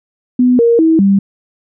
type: tone with pitch steps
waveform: sine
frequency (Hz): 249.4 / 467.2 / 322.8 / 197.1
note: B3 / A#4 / E4 / G3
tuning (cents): +17 / +4 / -36 / +10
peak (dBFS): -6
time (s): 0.39-1.19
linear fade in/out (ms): 5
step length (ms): 200
effects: none